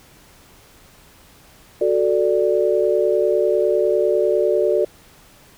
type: chord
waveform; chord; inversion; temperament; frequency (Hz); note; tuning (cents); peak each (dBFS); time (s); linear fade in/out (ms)
sine; D major; first; equal; 370 / 440 / 587.3; F#4 / A4 / D5; 0 / 0 / 0; -19; 1.81-4.85; 5
effects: pink hiss -49 dBFS RMS until 5.57 s